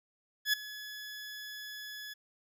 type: tone with ADSR envelope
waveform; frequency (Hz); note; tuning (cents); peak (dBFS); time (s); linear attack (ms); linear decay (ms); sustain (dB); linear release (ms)
20% pulse; 1700; G#6; +40; -19; 0.45-2.14; 83; 7; -18; 13
effects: none